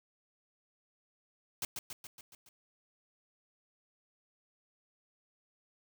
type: noise with echo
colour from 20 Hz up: white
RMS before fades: -36 dBFS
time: 1.62-1.65 s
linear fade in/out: 2 ms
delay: 140 ms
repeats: 6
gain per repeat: -4 dB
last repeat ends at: 2.49 s
effects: none